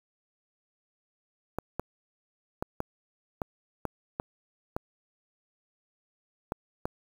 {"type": "clicks", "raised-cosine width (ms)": 1, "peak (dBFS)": -16, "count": 10, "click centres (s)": [1.586, 1.796, 2.625, 2.804, 3.418, 3.853, 4.199, 4.765, 6.521, 6.855], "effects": ["7-bit"]}